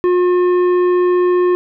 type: tone with tanh clipping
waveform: triangle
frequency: 358.5 Hz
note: F4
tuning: 45 cents sharp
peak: -12 dBFS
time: 0.04-1.55 s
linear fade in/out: 0 ms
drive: 14 dB
effects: none